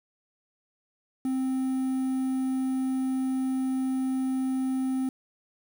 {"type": "tone with quantisation", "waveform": "triangle", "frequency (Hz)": 261.6, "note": "C4", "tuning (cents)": 0, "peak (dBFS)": -23, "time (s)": [1.25, 5.09], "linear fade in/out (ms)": 2, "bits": 8, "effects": []}